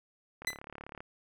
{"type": "click train", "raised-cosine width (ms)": 0.5, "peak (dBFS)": -29, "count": 22, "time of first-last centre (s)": [0.42, 1.005], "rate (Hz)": 35.9}
{"type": "tone with exponential decay", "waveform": "sawtooth", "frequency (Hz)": 2006, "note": "B6", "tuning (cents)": 26, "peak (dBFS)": -23, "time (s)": [0.47, 0.59], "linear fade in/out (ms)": 2, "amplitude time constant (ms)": 24}
{"effects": []}